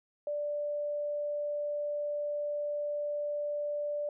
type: tone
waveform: sine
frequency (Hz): 587.3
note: D5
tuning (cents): 0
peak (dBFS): -31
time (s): 0.27-4.09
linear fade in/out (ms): 2
effects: none